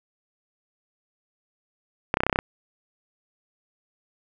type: clicks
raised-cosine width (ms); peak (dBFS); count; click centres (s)
0.5; -5; 9; 2.141 / 2.171 / 2.205 / 2.235 / 2.266 / 2.297 / 2.328 / 2.359 / 2.389
effects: none